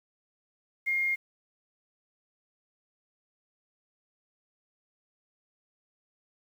sine tone with quantisation, 2130 Hz, C7, 30 cents sharp, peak -25 dBFS, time 0.86-1.16 s, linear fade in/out 20 ms, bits 9, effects none

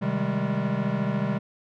square chord, Ab major seventh, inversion first, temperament equal with one note detuned, 130.81 / 155.56 / 196 / 209.9 Hz, C3 / Eb3 / G3 / Ab3, 0 / 0 / 0 / +19 cents, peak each -31 / -32 / -28 / -31 dBFS, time 0.01-1.39 s, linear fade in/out 20 ms, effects low-pass 2000 Hz 12 dB/octave

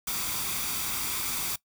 white noise with comb filter, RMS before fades -31 dBFS, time 0.07-1.56 s, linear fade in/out 5 ms, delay 0.85 ms, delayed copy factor +0.5, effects noise-tail reverb RT60 0.1 s tail -20 dB re dry

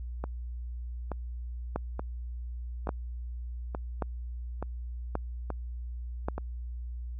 two click trains, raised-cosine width 1 ms, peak -20 / -16 dBFS, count 8 / 5, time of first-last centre 0.24-6.38 / 1.76-6.285 s, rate 1.14 / 0.884 Hz, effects added 60 Hz sine -35 dBFS peak until 7.19 s

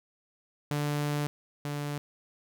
sawtooth tone pair in turn, 146.83 / 145.65 Hz, D3 / D3, 0 / -14 cents, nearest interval unison, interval 14 cents, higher first, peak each -24 / -28 dBFS, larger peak first, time 0.71-1.27 / 1.65-1.98 s, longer first, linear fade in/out 0 ms, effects none

